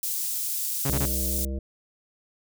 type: high-pass noise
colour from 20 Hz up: white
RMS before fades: -29 dBFS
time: 0.03-1.45 s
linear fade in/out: 2 ms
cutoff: 6500 Hz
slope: 12 dB/octave
type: tone bursts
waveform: sawtooth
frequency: 137.4 Hz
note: C#3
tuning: 15 cents flat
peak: -21 dBFS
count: 3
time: 0.85-1.056 s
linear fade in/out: 5 ms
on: 52 ms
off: 25 ms
type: harmonic tone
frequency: 66.6 Hz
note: C2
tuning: 31 cents sharp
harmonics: 1 / 3 / 5 / 7 / 9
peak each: -28 / -36 / -39 / -43 / -43 dBFS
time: 0.89-1.59 s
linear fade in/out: 5 ms
effects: none